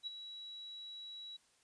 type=tone with ADSR envelope; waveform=sine; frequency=3900 Hz; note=B7; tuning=23 cents flat; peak=-37 dBFS; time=0.03-1.37 s; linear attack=38 ms; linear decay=17 ms; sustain=-9 dB; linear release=10 ms; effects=white hiss -71 dBFS RMS until 1.63 s + resampled to 22050 Hz